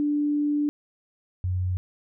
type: tone pair in turn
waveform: sine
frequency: 293.7 / 91.42 Hz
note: D4 / F#2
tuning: 0 / -20 cents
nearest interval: octave + minor sixth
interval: 2020 cents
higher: first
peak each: -21 / -23 dBFS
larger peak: first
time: 0-0.69 / 1.44-1.77 s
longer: first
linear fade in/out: 0 ms
effects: none